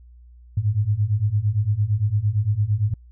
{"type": "beating tone pair", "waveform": "sine", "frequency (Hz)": [99.9, 108.7], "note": ["G2", "A2"], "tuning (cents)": [33, -21], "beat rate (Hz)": 8.8, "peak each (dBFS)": [-22, -20], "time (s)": [0.57, 2.94], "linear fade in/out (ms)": 5, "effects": ["added 60 Hz sine -44 dBFS peak until 3.11 s"]}